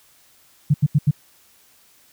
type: tone bursts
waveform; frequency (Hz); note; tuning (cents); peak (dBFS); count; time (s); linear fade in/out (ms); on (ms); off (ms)
sine; 146.83; D3; 0; -11; 4; 0.7-1.111; 10; 42; 81
effects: white hiss -55 dBFS RMS until 2.12 s